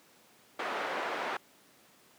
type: band-pass noise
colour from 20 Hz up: pink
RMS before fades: -35 dBFS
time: 0.59-1.37 s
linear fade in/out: 5 ms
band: 510 to 1900 Hz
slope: 12 dB/octave
effects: pink hiss -61 dBFS RMS until 2.18 s + high-pass 200 Hz 12 dB/octave